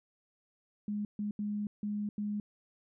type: tone bursts at uneven times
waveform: sine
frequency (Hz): 207.7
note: G#3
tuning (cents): 0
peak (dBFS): -32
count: 5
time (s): 0.88-1.05 / 1.19-1.31 / 1.39-1.67 / 1.83-2.09 / 2.18-2.4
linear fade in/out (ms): 2
effects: none